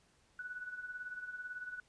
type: tone with tremolo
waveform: sine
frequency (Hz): 1480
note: F#6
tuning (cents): 0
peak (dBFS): -39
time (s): 0.39-1.8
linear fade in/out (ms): 2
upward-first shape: sine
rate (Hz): 18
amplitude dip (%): 65
effects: pink hiss -70 dBFS RMS until 1.88 s + resampled to 22050 Hz